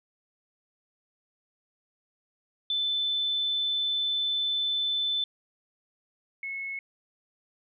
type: tone pair in turn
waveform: sine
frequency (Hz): 3520 / 2189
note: A7 / C#7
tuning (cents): 0 / -22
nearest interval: minor sixth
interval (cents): 822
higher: first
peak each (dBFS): -25 / -32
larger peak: first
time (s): 2.7-5.24 / 6.43-6.79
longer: first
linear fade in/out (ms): 2
effects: none